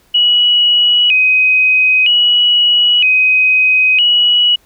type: tone with vibrato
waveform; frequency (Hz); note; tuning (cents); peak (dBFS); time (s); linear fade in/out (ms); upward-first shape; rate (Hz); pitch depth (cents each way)
sine; 2713; E7; +49; -7; 0.14-4.56; 10; square; 0.52; 130
effects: pink hiss -52 dBFS RMS until 4.65 s